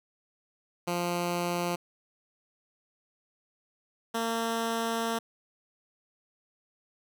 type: tone pair in turn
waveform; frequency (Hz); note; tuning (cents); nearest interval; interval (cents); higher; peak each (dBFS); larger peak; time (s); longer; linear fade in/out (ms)
10% pulse; 174.61 / 228.5; F3 / A#3; 0 / -34; perfect fourth; 466; second; -20; neither; 0.87-1.76 / 4.14-5.19; second; 10
effects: none